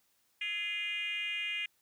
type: tone with frequency modulation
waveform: sine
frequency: 2451 Hz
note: D#7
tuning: 27 cents flat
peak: -32 dBFS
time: 0.41-1.66 s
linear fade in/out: 5 ms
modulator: 382 Hz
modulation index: 1.3
effects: tanh soft clip ceiling -28 dBFS + white hiss -73 dBFS RMS until 1.81 s